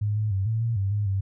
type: tone with pitch steps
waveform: sine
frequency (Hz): 104.4 / 107.1 / 96.5 / 111.7 / 115.5 / 97.8 / 103.7 / 97.2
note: G#2 / A2 / G2 / A2 / A#2 / G2 / G#2 / G2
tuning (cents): +10 / -46 / -27 / +27 / -16 / -4 / -2 / -14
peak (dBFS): -22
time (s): 0.01-1.21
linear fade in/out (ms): 10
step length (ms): 150
effects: none